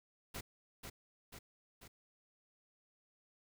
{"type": "noise with echo", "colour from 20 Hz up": "pink", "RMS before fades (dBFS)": -44, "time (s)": [0.34, 0.41], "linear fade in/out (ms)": 10, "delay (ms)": 490, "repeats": 3, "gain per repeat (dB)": -4, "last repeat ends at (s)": 1.88, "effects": []}